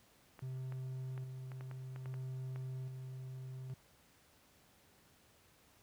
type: clicks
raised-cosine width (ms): 0.5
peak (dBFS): -37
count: 10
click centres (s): 0.392 / 0.723 / 1.178 / 1.518 / 1.609 / 1.713 / 1.961 / 2.058 / 2.141 / 2.56
type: tone with tremolo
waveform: triangle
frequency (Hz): 130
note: C3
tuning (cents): -11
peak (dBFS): -38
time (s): 0.42-3.74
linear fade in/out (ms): 5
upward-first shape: square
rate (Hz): 0.61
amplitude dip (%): 35
effects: pink hiss -67 dBFS RMS until 5.82 s + high-pass 60 Hz 12 dB/octave